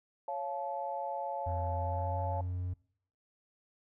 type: chord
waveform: sine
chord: Db augmented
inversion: none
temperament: just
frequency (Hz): 554.4 / 693 / 866.2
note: Db5 / F5 / A5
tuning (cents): 0 / -14 / -27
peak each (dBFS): -39 / -39 / -37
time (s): 0.28-2.41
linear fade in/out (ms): 2
type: tone with pitch glide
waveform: triangle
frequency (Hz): 85.9 to 90.17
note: F2 to F#2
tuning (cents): -28 to -44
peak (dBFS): -31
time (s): 1.46-2.74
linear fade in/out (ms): 10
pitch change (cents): +84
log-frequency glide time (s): 1.77-2.2
effects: noise-tail reverb RT60 0.6 s tail -23 dB re dry + tanh soft clip ceiling -20 dBFS